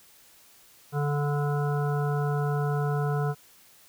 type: harmonic tone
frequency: 145.3 Hz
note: D3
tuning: 18 cents flat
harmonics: 1 / 3 / 5 / 7 / 9 / 10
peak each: -25 / -32 / -35 / -39 / -39 / -41 dBFS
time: 0.92-3.35 s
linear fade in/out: 50 ms
effects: white hiss -56 dBFS RMS until 3.88 s